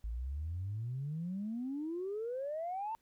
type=exponential sweep; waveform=sine; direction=up; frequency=53 to 914 Hz; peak=-35 dBFS; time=0.04-2.95 s; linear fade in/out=0 ms; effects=tanh soft clip ceiling -31 dBFS + pink hiss -75 dBFS RMS until 3.01 s